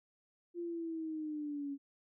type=linear sweep; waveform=sine; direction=down; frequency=348.5 to 276.9 Hz; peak=-37 dBFS; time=0.54-1.78 s; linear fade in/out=50 ms; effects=none